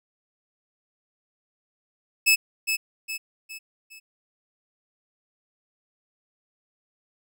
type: tone with echo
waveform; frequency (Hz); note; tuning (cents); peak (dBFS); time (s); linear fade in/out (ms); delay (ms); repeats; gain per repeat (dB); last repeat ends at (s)
sawtooth; 2604; E7; -22; -12; 2.26-2.36; 20; 410; 4; -7; 4
effects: none